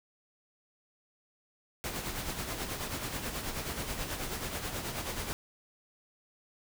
pink noise with tremolo, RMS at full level -35 dBFS, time 1.84-5.33 s, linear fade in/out 0 ms, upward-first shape sine, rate 9.3 Hz, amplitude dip 50%, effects none

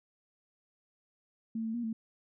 sine tone with pitch steps, 224.7 / 223.3 / 238 / 223.4 Hz, A3 / A3 / A#3 / A3, +37 / +26 / +36 / +27 cents, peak -32 dBFS, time 1.55-1.93 s, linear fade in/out 5 ms, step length 95 ms, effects none

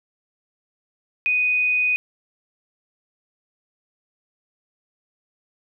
sine tone, 2489 Hz, D#7, in tune, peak -17 dBFS, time 1.26-1.96 s, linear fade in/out 0 ms, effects none

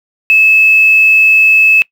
sine tone with quantisation, 2600 Hz, E7, 24 cents flat, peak -4 dBFS, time 0.3-1.82 s, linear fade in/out 0 ms, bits 5, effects noise-tail reverb RT60 0.1 s tail -22 dB re dry

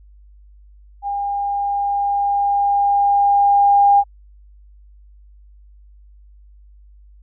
sine tone with level ramp, 806 Hz, G5, 48 cents sharp, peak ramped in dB -20 to -8 dBFS, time 1.02-4.04 s, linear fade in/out 50 ms, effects added 50 Hz sine -43 dBFS peak until 7.22 s

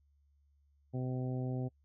harmonic tone, 127.9 Hz, C3, 39 cents flat, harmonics 1 / 2 / 3 / 4 / 5 / 6, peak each -35 / -40 / -45 / -48 / -50 / -52 dBFS, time 0.93-1.69 s, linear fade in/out 20 ms, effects noise-tail reverb RT60 0.1 s tail -25 dB re dry + added 71 Hz sine -67 dBFS peak until 1.84 s

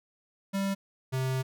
square tone pair in turn, 196 / 130.81 Hz, G3 / C3, 0 / 0 cents, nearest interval perfect fifth, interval 700 cents, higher first, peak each -28 dBFS, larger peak neither, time 0.53-0.75 / 1.12-1.43 s, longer second, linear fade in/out 20 ms, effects none

